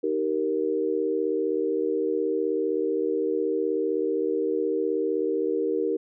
sine chord, Eb major, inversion none, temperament equal with one note detuned, 311.1 / 387 / 466.2 Hz, Eb4 / G4 / Bb4, 0 / -22 / 0 cents, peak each -29 / -27 / -26 dBFS, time 0.03-5.97 s, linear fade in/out 10 ms, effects none

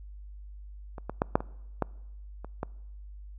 clicks, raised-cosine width 1 ms, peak -26 / -19 / -10 / -6 / -22 / -12 / -27 / -17 dBFS, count 8, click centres 0.982 / 1.096 / 1.219 / 1.355 / 1.405 / 1.823 / 2.446 / 2.631 s, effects noise-tail reverb RT60 1.0 s tail -25 dB re dry + added 50 Hz sine -42 dBFS peak until 3.38 s

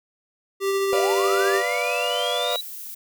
square tone with tremolo, 392 Hz, G4, in tune, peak -20 dBFS, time 0.6-1.63 s, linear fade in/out 50 ms, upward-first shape triangle, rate 14 Hz, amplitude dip 25%
sine linear sweep, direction up, 493.9 to 3951 Hz, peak -26 dBFS, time 0.92-2.61 s, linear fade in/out 5 ms
35% pulse chord, B diminished, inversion none, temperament equal, 493.9 / 587.3 / 698.5 Hz, B4 / D5 / F5, 0 / 0 / 0 cents, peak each -26 dBFS, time 0.93-2.56 s, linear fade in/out 0 ms
violet noise, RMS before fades -36 dBFS, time 2.51-2.95 s, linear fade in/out 10 ms
effects none

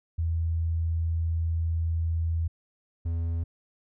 sine / triangle tone pair in turn, 82.41 / 83.42 Hz, E2 / E2, 0 / +21 cents, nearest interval unison, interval 21 cents, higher second, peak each -24 dBFS, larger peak neither, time 0.18-2.48 / 3.05-3.44 s, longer first, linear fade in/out 10 ms, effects none

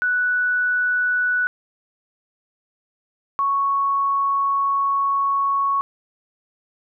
sine tone pair in turn, 1480 / 1108.7 Hz, F#6 / C#6, 0 / 0 cents, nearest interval perfect fourth, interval 500 cents, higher first, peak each -17 dBFS, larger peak neither, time 0.02-1.47 / 3.39-5.81 s, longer second, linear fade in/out 0 ms, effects none

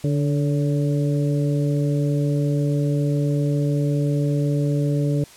harmonic tone with a mistuned harmonic, 145.4 Hz, D3, 17 cents flat, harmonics 1 / 2 / 3 / 4, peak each -19 / -25 / -29 / -31 dBFS, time 0.04-5.24 s, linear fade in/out 2 ms, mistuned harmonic 4, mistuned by -39 cents, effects white hiss -46 dBFS RMS until 5.36 s + low-pass 10000 Hz 12 dB/octave

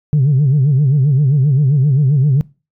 sine tone with vibrato, 139.5 Hz, C#3, 11 cents sharp, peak -7 dBFS, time 0.13-2.41 s, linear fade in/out 0 ms, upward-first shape sine, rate 7.6 Hz, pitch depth 150 cents each way, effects noise-tail reverb RT60 0.3 s tail -22 dB re dry + tanh soft clip ceiling -6 dBFS

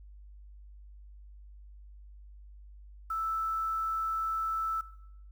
sine tone with quantisation, 1318.5 Hz, E6, in tune, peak -30 dBFS, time 3.1-4.81 s, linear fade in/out 5 ms, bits 9, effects noise-tail reverb RT60 0.8 s tail -17 dB re dry + added 50 Hz sine -48 dBFS peak until 5.31 s

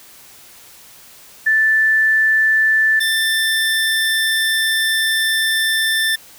sine / 25% pulse tone pair in turn, 1760 / 1777.4 Hz, A6 / A6, 0 / +17 cents, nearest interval unison, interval 17 cents, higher second, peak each -11 dBFS, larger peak neither, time 1.46-3 / 3-6.16 s, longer second, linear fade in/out 10 ms, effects white hiss -43 dBFS RMS until 6.38 s

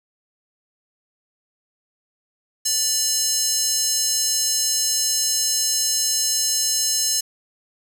square tone with high-pass filter, 587.3 Hz, D5, in tune, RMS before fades -21 dBFS, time 2.65-7.21 s, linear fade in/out 10 ms, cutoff 5900 Hz, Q 2.6, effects 7-bit

